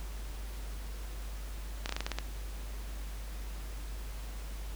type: clicks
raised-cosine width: 0.2 ms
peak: -16 dBFS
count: 8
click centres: 1.859 / 1.893 / 1.924 / 1.965 / 2.006 / 2.065 / 2.117 / 2.186 s
effects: added 50 Hz sine -38 dBFS peak until 4.75 s + pink hiss -50 dBFS RMS until 4.75 s